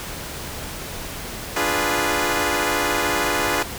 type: chord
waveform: 10% pulse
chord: D diminished seventh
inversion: none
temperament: equal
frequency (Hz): 293.7 / 349.2 / 415.3 / 493.9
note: D4 / F4 / Ab4 / Cb5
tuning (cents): 0 / 0 / 0 / 0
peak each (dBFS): -17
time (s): 1.56-3.63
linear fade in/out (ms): 5
effects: pink hiss -32 dBFS RMS until 3.78 s